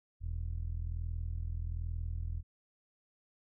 sawtooth tone with low-pass filter, 41.2 Hz, E1, in tune, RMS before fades -37 dBFS, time 0.2-2.43 s, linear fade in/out 50 ms, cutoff 89 Hz, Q 2.6, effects none

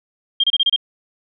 sine tone bursts, 3205 Hz, G7, 38 cents sharp, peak -12 dBFS, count 6, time 0.4-0.762 s, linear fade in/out 5 ms, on 37 ms, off 28 ms, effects none

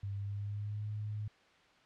sine tone with pitch glide, 99.7 to 105.63 Hz, G2 to G#2, +30 to +30 cents, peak -36 dBFS, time 0.03-1.28 s, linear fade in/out 5 ms, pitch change +100 cents, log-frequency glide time 0.15-0.87 s, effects white hiss -64 dBFS RMS until 1.85 s + low-pass 3000 Hz 12 dB/octave

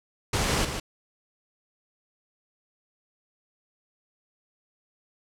pink noise with echo, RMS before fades -25 dBFS, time 0.33-0.65 s, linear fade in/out 5 ms, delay 150 ms, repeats 1, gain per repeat -7 dB, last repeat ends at 0.8 s, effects low-pass 9000 Hz 12 dB/octave

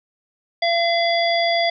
harmonic tone, 681 Hz, F5, 44 cents flat, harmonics 1 / 3 / 5 / 7, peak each -18 / -23 / -25 / -26 dBFS, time 0.62-1.7 s, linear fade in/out 5 ms, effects none

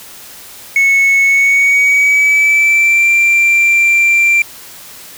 sine tone with pitch glide, 2203 to 2361 Hz, C#7 to D7, -11 to +9 cents, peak -4 dBFS, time 0.76-4.42 s, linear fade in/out 2 ms, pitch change +120 cents, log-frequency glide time 1.24-3.1 s, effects tanh soft clip ceiling -6 dBFS + white hiss -34 dBFS RMS until 5.17 s

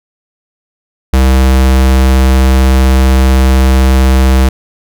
square tone, 65.41 Hz, C2, in tune, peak -5 dBFS, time 1.13-4.49 s, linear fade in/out 5 ms, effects none

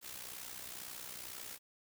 white noise with amplitude modulation, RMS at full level -44 dBFS, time 0.01-1.59 s, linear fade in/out 50 ms, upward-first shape sine, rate 62.1 Hz, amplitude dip 65%, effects none

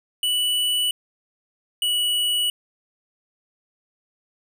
square tone pair in turn, 2960 / 2940 Hz, F#7 / F#7, 0 / -12 cents, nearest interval unison, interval 12 cents, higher first, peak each -20 dBFS, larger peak neither, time 0.23-0.91 / 1.82-2.5 s, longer neither, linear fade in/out 2 ms, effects none

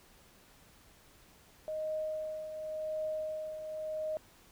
sine tone with tremolo, 622.3 Hz, D#5, in tune, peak -32 dBFS, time 1.68-4.17 s, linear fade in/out 0 ms, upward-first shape triangle, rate 0.91 Hz, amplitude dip 60%, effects pink hiss -61 dBFS RMS until 4.51 s

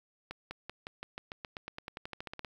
accelerating click train, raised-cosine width 0.3 ms, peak -24 dBFS, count 20, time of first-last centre 0.31-2.448 s, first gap 200 ms, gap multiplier 0.93, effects 9-bit

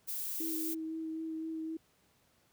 violet noise, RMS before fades -38 dBFS, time 0.07-0.75 s, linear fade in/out 20 ms
sine tone with vibrato, 320.7 Hz, E4, 48 cents flat, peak -36 dBFS, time 0.4-1.77 s, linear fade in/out 5 ms, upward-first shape sine, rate 3.9 Hz, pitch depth 13 cents each way
effects pink hiss -70 dBFS RMS until 2.52 s + high-pass 60 Hz 12 dB/octave

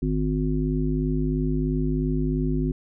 harmonic tone, 51.5 Hz, G#1, 14 cents flat, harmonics 1 / 3 / 5 / 7, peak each -26 / -26 / -26 / -31 dBFS, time 0.02-2.72 s, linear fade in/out 5 ms, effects none

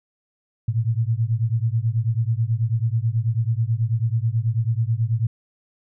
sine beating tone pair, 110 / 119.2 Hz, A2 / A#2, 0 / +39 cents, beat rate 9.2 Hz, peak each -21 / -22 dBFS, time 0.68-5.27 s, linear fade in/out 5 ms, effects none

